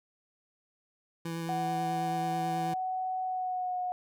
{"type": "tone with vibrato", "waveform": "25% pulse", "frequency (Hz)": 166.1, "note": "E3", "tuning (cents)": 13, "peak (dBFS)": -30, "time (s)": [1.25, 2.74], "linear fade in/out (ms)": 5, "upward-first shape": "sine", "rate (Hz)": 9.2, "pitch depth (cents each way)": 13}
{"type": "tone with pitch glide", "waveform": "sine", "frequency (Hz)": [746, 727.3], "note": ["F#5", "F#5"], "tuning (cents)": [14, -30], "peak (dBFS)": -30, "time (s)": [1.49, 3.92], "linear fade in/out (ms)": 0, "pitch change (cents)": -44, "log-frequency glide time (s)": [3.22, 3.79]}
{"effects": []}